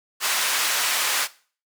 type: band-pass noise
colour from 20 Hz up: pink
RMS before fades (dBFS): -23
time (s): 0.2-1.28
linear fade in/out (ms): 50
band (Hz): 1200 to 15000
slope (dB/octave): 12
effects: noise-tail reverb RT60 0.4 s tail -18 dB re dry